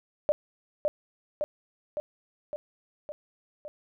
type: tone with echo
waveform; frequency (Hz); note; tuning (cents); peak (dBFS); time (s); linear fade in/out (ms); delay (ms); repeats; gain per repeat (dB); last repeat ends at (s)
sine; 597; D5; +28; -19; 0.29-0.32; 0; 560; 6; -3; 3.68
effects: none